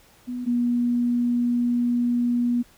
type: tone pair in turn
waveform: sine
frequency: 246.9 / 241.3 Hz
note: B3 / B3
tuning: 0 / -40 cents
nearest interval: unison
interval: 40 cents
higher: first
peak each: -27 / -19 dBFS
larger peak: second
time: 0.27-0.46 / 0.46-2.63 s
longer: second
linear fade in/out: 20 ms
effects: pink hiss -55 dBFS RMS until 2.77 s